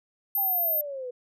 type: tone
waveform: sine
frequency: 13160 Hz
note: G#9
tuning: 17 cents flat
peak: -23 dBFS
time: 0.35-0.81 s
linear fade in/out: 2 ms
type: exponential sweep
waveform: sine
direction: down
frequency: 815 to 486.4 Hz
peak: -32 dBFS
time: 0.37-1.11 s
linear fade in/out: 10 ms
effects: none